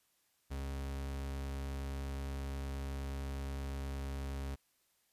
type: tone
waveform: 40% pulse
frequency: 68.4 Hz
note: C#2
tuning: 23 cents flat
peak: -37 dBFS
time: 0.5-4.56 s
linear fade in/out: 20 ms
effects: white hiss -75 dBFS RMS until 5.12 s + resampled to 32000 Hz